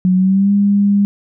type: tone with pitch glide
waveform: sine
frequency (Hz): 184 to 201.8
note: F#3 to G#3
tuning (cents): -9 to -49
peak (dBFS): -9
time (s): 0.05-1.05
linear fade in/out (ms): 0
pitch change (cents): +160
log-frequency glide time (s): 0.15-0.52
effects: none